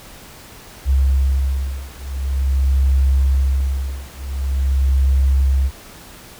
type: beating tone pair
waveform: sine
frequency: 67 / 67.46 Hz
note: C2 / C#2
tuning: +42 / -46 cents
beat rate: 0.46 Hz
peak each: -17 dBFS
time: 0.85-5.71 s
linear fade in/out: 50 ms
effects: pink hiss -40 dBFS RMS until 6.39 s